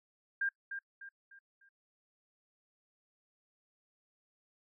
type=tone with echo; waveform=sine; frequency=1600 Hz; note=G6; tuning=35 cents sharp; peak=-30 dBFS; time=0.41-0.49 s; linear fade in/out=5 ms; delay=300 ms; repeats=4; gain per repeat=-8 dB; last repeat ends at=1.69 s; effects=noise-tail reverb RT60 0.1 s tail -23 dB re dry